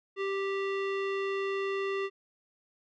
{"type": "tone with low-pass filter", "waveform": "square", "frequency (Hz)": 392, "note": "G4", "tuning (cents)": 0, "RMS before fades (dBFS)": -32, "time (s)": [0.16, 2.1], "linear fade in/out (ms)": 50, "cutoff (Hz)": 2700, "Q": 1.8, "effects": []}